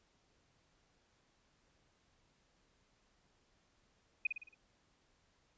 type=tone with echo; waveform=sine; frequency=2489 Hz; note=D#7; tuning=in tune; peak=-29 dBFS; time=4.25-4.27 s; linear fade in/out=5 ms; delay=55 ms; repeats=5; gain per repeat=-6 dB; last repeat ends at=4.545 s; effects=pink hiss -74 dBFS RMS until 5.57 s + resampled to 16000 Hz